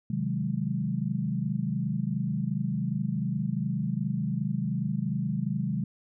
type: chord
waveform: sine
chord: Ab dominant seventh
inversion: first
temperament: equal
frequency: 130.81 / 155.56 / 185 / 207.7 Hz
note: C3 / Eb3 / Gb3 / Ab3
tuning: 0 / 0 / 0 / 0 cents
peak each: -32 dBFS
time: 0.1-5.84 s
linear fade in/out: 5 ms
effects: none